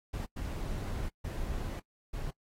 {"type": "noise bursts at uneven times", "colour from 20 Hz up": "brown", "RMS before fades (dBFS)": -36, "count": 4, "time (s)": [[0.13, 0.26], [0.36, 1.09], [1.24, 1.8], [2.13, 2.31]], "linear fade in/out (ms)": 10, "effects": ["noise-tail reverb RT60 0.1 s tail -24 dB re dry", "AAC 48 kbps"]}